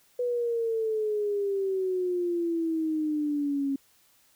sine exponential sweep, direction down, 493.9 to 272.7 Hz, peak -25 dBFS, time 0.19-3.76 s, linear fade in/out 5 ms, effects white hiss -63 dBFS RMS until 4.35 s

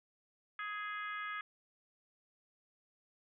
harmonic tone with a mistuned harmonic, 415.5 Hz, G#4, 1 cent sharp, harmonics 3 / 4 / 5 / 6 / 7 / 8, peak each -42 / -43 / -46 / -54 / -58 / -56 dBFS, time 0.59-1.41 s, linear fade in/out 2 ms, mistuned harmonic 3, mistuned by +16 cents, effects none

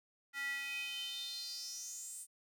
square tone with high-pass filter sweep, 278.4 Hz, C#4, 8 cents sharp, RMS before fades -43 dBFS, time 0.33-2.27 s, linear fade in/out 50 ms, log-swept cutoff 1700 to 8900 Hz, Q 6.8, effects none

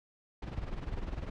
brown noise with tremolo, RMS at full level -35 dBFS, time 0.42-1.3 s, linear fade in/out 5 ms, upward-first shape sine, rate 20 Hz, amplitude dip 70%, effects low-pass 4000 Hz 12 dB/octave

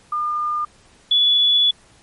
sine tone pair in turn, 1208 / 3423 Hz, D6 / A7, +48 / -48 cents, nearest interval octave + tritone, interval 1804 cents, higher second, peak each -19 / -12 dBFS, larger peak second, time 0.12-0.65 / 1.11-1.71 s, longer second, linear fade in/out 5 ms, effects pink hiss -52 dBFS RMS until 2.02 s + MP3 48 kbps

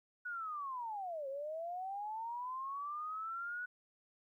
sine linear two-way sweep, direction down then up, 1480 to 531 to 1480 Hz, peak -39 dBFS, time 0.25-3.66 s, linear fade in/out 10 ms, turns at 1.28 s, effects 13-bit

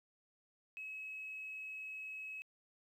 triangle tone, 2568 Hz, E7, 46 cents flat, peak -40 dBFS, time 0.77-2.42 s, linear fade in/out 0 ms, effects tanh soft clip ceiling -41 dBFS + 13-bit

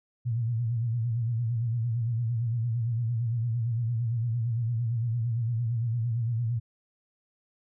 sine tone with vibrato, 116.54 Hz, A#2, in tune, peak -25 dBFS, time 0.25-6.6 s, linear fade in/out 20 ms, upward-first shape sine, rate 8.8 Hz, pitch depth 90 cents each way, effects none

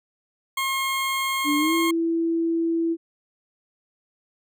20% pulse tone, 1075 Hz, C6, 47 cents sharp, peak -18 dBFS, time 0.57-1.91 s, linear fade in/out 5 ms
sine tone with pitch glide, 293.7 to 331.6 Hz, D4 to E4, 0 to +10 cents, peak -20 dBFS, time 1.44-2.97 s, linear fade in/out 50 ms, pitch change +210 cents, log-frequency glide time 1.57-1.74 s
effects none

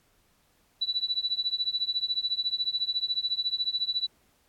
sine tone with tremolo, 3953 Hz, B7, 1 cent sharp, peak -22 dBFS, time 0.81-4.07 s, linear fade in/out 10 ms, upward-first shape triangle, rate 14 Hz, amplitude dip 100%, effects pink hiss -67 dBFS RMS until 4.48 s + AAC 64 kbps

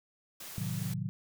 white noise, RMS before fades -45 dBFS, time 0.4-0.94 s, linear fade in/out 5 ms
sine chord, A diminished seventh, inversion none, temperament equal, 110 / 130.81 / 155.56 / 185 Hz, A2 / C3 / Eb3 / Gb3, 0 / 0 / 0 / 0 cents, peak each -38 dBFS, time 0.58-1.09 s, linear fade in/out 0 ms
effects none

